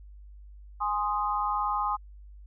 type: chord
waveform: sine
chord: Ab major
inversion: none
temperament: equal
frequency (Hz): 830.6 / 1046.5 / 1244.5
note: Ab5 / C6 / Eb6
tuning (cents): 0 / 0 / 0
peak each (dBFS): -30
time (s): 0.8-1.97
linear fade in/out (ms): 20
effects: added 50 Hz sine -45 dBFS peak until 2.46 s